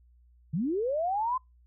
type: linear sweep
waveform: sine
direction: up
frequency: 137.5 to 1046.5 Hz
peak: -26 dBFS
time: 0.53-1.38 s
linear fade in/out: 10 ms
effects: noise-tail reverb RT60 0.2 s tail -26 dB re dry + added 60 Hz sine -57 dBFS peak until 1.66 s